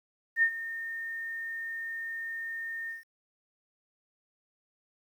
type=tone with ADSR envelope; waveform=sine; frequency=1825 Hz; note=A#6; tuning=37 cents flat; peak=-19 dBFS; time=0.36-3.04 s; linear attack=64 ms; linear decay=74 ms; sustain=-15 dB; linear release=150 ms; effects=10-bit